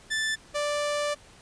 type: tone pair in turn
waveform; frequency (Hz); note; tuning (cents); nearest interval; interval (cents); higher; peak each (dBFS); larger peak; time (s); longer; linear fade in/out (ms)
sawtooth; 1760 / 587.3; A6 / D5; 0 / 0; octave + perfect fifth; 1900; first; -22; neither; 0.1-0.36 / 0.54-1.15; second; 20
effects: pink hiss -53 dBFS RMS until 1.41 s + resampled to 22050 Hz

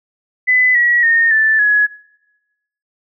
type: tone with pitch steps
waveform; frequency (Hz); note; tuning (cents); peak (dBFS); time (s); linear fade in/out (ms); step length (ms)
sine; 2007 / 1920.8 / 1838.3 / 1759.3 / 1683.8; B6 / B6 / A#6 / A6 / G#6; +27 / -49 / -25 / -1 / +23; -9; 0.47-1.87; 20; 280
effects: noise-tail reverb RT60 1.0 s tail -23 dB re dry

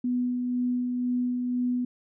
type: tone with tremolo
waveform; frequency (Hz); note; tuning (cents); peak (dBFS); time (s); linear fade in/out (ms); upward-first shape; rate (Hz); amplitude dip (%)
sine; 247.3; B3; +3; -23; 0.04-1.85; 5; sine; 2; 30
effects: none

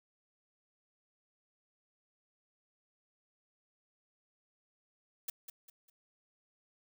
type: noise with echo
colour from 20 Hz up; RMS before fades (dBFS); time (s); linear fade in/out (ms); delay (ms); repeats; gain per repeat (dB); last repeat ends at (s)
blue; -37; 5.28-5.3; 5; 200; 3; -9; 5.9
effects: none

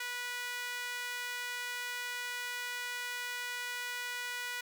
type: tone with high-pass filter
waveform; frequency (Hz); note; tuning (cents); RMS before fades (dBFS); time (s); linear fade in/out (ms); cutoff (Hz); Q
sawtooth; 489.5; B4; -15; -39; 0-4.61; 5; 1700; 1.8
effects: none

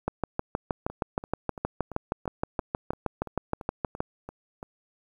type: two click trains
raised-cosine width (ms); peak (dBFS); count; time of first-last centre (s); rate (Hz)
1; -24 / -12; 12 / 26; 0.9-4.629 / 0.08-4.005; 2.95 / 6.37
effects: 9-bit

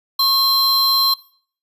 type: tone pair together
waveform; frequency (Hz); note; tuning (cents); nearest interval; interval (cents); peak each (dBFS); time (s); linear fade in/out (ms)
square; 1088 / 4108; C#6 / C8; -33 / -33; octave + major seventh; 2300; -22 / -15; 0.19-1.14; 5
effects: noise-tail reverb RT60 0.5 s tail -20 dB re dry + resampled to 32000 Hz

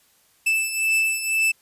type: beating tone pair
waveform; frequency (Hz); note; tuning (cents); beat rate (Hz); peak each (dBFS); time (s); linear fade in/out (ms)
45% pulse; 2637 / 2639; E7 / E7; 0 / +1; 2; -21 / -25; 0.46-1.52; 10
effects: white hiss -60 dBFS RMS until 1.61 s + resampled to 32000 Hz

